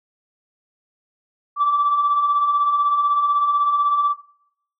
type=beating tone pair; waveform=sine; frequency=1147 / 1163 Hz; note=D6 / D6; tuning=-41 / -17 cents; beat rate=16 Hz; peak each=-23 / -15 dBFS; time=1.56-4.15 s; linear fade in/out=50 ms; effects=noise-tail reverb RT60 0.7 s tail -19 dB re dry + tanh soft clip ceiling -10 dBFS